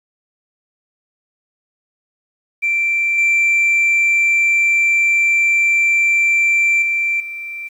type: tone with level steps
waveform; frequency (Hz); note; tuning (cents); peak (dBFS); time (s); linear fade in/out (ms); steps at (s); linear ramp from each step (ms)
sine; 2349; D7; 0; -13 / -9 / -14 / -25; 2.62-7.69; 20; 3.18 / 6.82 / 7.2; 2
effects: tanh soft clip ceiling -10 dBFS + 8-bit